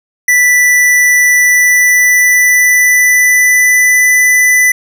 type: tone with pitch glide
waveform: square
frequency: 1975 to 1994.5 Hz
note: B6 to B6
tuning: 0 to +17 cents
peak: -6 dBFS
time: 0.28-4.72 s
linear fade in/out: 5 ms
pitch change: +17 cents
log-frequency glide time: 1.34-4.09 s
effects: none